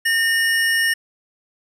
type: tone pair together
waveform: square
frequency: 1823.1 / 2894 Hz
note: A#6 / F#7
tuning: -39 / -39 cents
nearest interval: minor sixth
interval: 800 cents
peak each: -17 / -26 dBFS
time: 0.05-0.94 s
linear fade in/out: 10 ms
effects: resampled to 32000 Hz + 9-bit